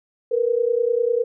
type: tone pair together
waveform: sine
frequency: 459.9 / 489.9 Hz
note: A#4 / B4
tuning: -23 / -14 cents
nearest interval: minor second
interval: 109 cents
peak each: -20 dBFS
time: 0.31-1.24 s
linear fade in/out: 10 ms
effects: none